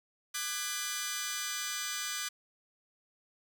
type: chord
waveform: 10% pulse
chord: G# half-diminished seventh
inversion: second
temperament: just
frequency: 1196.1 / 1495.1 / 1661.2 / 1993.5 Hz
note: D6 / F#6 / G#6 / B6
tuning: +31 / +18 / 0 / +16 cents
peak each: -32 dBFS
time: 0.34-2.29 s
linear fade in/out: 10 ms
effects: none